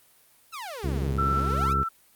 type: exponential two-way sweep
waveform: sawtooth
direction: down then up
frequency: 1396.9 to 93.4 to 1396.9 Hz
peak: -31 dBFS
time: 0.52-1.74 s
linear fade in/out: 20 ms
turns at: 1.19 s
type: harmonic tone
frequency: 68 Hz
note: C#2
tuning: 33 cents flat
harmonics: 1 / 2 / 3 / 4 / 5 / 6 / 7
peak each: -27 / -30 / -35 / -39 / -40 / -37 / -44 dBFS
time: 0.83-1.84 s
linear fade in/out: 20 ms
type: tone with tremolo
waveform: sine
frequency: 1336 Hz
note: E6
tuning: 23 cents sharp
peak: -23 dBFS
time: 1.18-1.89 s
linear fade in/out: 10 ms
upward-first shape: square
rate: 2.3 Hz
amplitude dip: 35%
effects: white hiss -59 dBFS RMS until 2.15 s + Opus 32 kbps